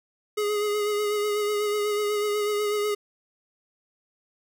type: tone with vibrato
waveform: square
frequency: 416.8 Hz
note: G#4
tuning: 6 cents sharp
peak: -24 dBFS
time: 0.37-2.95 s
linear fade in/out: 10 ms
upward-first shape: sine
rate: 8.1 Hz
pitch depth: 26 cents each way
effects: none